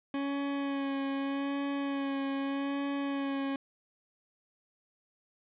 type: tone with vibrato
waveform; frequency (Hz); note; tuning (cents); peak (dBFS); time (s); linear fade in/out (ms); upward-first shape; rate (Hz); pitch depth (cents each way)
40% pulse; 277.2; C#4; 0; -30; 0.14-3.56; 2; sine; 0.82; 21
effects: resampled to 8000 Hz + 11-bit